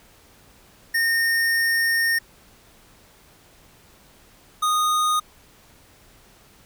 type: tone pair in turn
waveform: square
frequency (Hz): 1835 / 1237.6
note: A#6 / D#6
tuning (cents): -28 / -10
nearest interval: perfect fifth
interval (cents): 682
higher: first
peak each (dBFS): -19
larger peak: neither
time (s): 0.94-2.19 / 4.62-5.2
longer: first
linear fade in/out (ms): 10
effects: pink hiss -53 dBFS RMS until 6.65 s